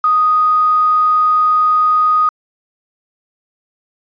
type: tone with quantisation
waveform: sine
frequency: 1244.5 Hz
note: D#6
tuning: in tune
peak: -9 dBFS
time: 0.04-2.29 s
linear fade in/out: 2 ms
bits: 6
effects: resampled to 11025 Hz